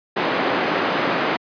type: band-pass noise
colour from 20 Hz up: pink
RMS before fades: -21 dBFS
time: 0.16-1.37 s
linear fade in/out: 10 ms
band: 250 to 2300 Hz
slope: 12 dB/octave
effects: high-pass 150 Hz 12 dB/octave + resampled to 11025 Hz